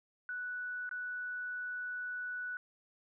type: tone with dropouts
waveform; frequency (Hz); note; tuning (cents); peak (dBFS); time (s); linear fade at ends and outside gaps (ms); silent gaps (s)
sine; 1480; F#6; 0; -37; 0.29-2.57; 1; 0.892-0.912
effects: none